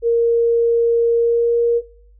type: tone with pitch glide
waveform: sine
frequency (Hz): 466.2 to 470.3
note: A#4 to A#4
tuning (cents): 0 to +15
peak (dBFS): -12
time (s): 0.02-1.82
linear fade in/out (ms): 50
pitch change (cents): +15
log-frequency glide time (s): 1.15-1.57
effects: noise-tail reverb RT60 0.6 s tail -22 dB re dry + added 50 Hz sine -45 dBFS peak until 2.19 s